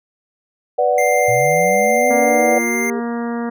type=chord; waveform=sine; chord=B minor; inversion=none; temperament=equal; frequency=493.9 / 587.3 / 740 Hz; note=B4 / D5 / F#5; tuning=0 / 0 / 0 cents; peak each=-17 dBFS; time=0.78-2.59 s; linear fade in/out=10 ms
type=tone; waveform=square; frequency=2097 Hz; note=C7; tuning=3 cents sharp; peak=-20 dBFS; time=0.98-2.9 s; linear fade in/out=2 ms
type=linear sweep; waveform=sine; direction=up; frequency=113.4 to 413.2 Hz; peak=-23 dBFS; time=1.28-3 s; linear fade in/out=5 ms
type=harmonic tone; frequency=235.3 Hz; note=A#3; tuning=16 cents sharp; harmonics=1 / 2 / 3 / 4 / 5 / 6 / 7 / 8; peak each=-21 / -27 / -31 / -33 / -35 / -37 / -38 / -39 dBFS; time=2.1-3.5 s; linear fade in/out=10 ms
effects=none